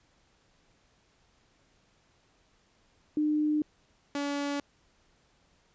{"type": "tone pair in turn", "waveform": ["sine", "sawtooth"], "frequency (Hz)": [302.2, 285.2], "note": ["D4", "C#4"], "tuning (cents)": [50, 49], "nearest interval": "minor second", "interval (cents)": 101, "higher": "first", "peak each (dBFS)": [-24, -26], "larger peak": "first", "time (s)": [[3.17, 3.62], [4.15, 4.6]], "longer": "neither", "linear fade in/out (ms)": 2, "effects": ["pink hiss -67 dBFS RMS until 5.74 s", "resampled to 16000 Hz"]}